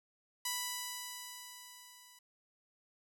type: tone with level ramp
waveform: 5% pulse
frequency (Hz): 987.8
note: B5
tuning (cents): 0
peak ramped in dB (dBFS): -22 to -46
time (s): 0.45-2.19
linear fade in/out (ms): 5
effects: none